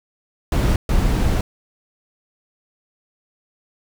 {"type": "noise bursts at uneven times", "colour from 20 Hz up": "brown", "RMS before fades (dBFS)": -17, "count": 2, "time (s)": [[0.52, 0.76], [0.89, 1.41]], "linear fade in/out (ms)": 2, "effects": []}